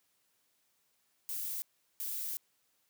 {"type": "noise bursts at uneven times", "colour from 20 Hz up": "violet", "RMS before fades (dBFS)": -38, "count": 2, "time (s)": [[1.29, 1.62], [2, 2.37]], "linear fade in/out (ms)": 0, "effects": ["white hiss -75 dBFS RMS until 2.89 s", "high-pass 80 Hz 12 dB/octave"]}